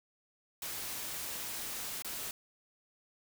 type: noise with dropouts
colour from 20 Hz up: white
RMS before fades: -40 dBFS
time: 0.62-2.31 s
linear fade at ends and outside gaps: 2 ms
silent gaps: 2.022-2.046 s
effects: none